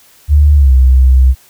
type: tone with pitch glide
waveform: sine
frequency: 73.42 to 64.66 Hz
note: D2 to C2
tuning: 0 to -20 cents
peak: -3 dBFS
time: 0.28-1.35 s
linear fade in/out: 50 ms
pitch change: -220 cents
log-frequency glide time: 0.55-0.73 s
effects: white hiss -45 dBFS RMS until 1.49 s